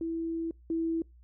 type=tone pair in turn; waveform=sine; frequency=329.6 / 328.4 Hz; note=E4 / E4; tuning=0 / -6 cents; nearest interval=unison; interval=6 cents; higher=first; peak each=-30 / -27 dBFS; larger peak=second; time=0.01-0.51 / 0.7-1.02 s; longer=first; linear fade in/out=2 ms; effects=noise-tail reverb RT60 0.2 s tail -26 dB re dry + added 60 Hz sine -53 dBFS peak until 1.23 s